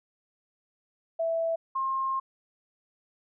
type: tone pair in turn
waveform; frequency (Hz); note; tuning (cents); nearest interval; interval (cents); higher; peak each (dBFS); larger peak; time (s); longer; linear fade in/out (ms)
sine; 659.3 / 1065.8; E5 / C6; 0 / +32; minor sixth; 832; second; -25 / -26; first; 1.19-1.56 / 1.75-2.2; second; 10
effects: none